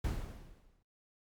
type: noise with exponential decay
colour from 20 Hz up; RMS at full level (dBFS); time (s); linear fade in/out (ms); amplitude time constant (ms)
brown; -32; 0.04-0.83; 5; 170
effects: noise-tail reverb RT60 0.3 s tail -26 dB re dry + MP3 96 kbps